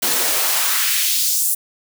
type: noise with high-pass filter sweep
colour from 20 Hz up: white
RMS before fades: -18 dBFS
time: 0.02-1.55 s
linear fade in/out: 10 ms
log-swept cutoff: 200 to 9700 Hz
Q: 1.3
effects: none